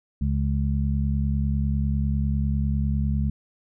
harmonic tone, 70 Hz, C#2, 18 cents sharp, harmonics 1 / 2 / 3, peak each -23 / -26 / -28 dBFS, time 0.21-3.3 s, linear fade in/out 5 ms, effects none

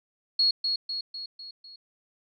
sine tone with echo, 4320 Hz, C#8, 45 cents flat, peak -19 dBFS, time 0.39-0.51 s, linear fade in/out 5 ms, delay 250 ms, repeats 5, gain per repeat -5 dB, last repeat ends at 1.76 s, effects none

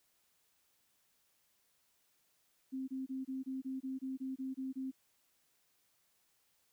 sine tone bursts, 263.6 Hz, C4, 13 cents sharp, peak -37 dBFS, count 12, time 2.72-4.915 s, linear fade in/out 20 ms, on 160 ms, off 25 ms, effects white hiss -75 dBFS RMS until 6.72 s

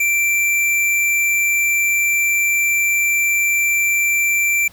square tone, 2349 Hz, D7, in tune, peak -15 dBFS, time 0-4.68 s, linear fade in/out 5 ms, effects pink hiss -47 dBFS RMS until 4.72 s

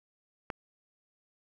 click, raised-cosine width 0.5 ms, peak -19 dBFS, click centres 0.502 s, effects 8-bit

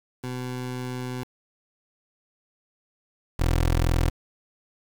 20% pulse tone pair in turn, 125.9 / 42.01 Hz, B2 / E1, +34 / +34 cents, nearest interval octave + perfect fifth, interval 1900 cents, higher first, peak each -26 / -15 dBFS, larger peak second, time 0.23-1.24 / 3.39-4.1 s, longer first, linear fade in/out 10 ms, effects 7-bit

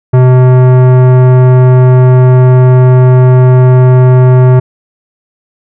sine tone with tanh clipping, 127.2 Hz, C3, 48 cents flat, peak -3 dBFS, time 0.13-4.6 s, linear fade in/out 10 ms, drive 17 dB, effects none

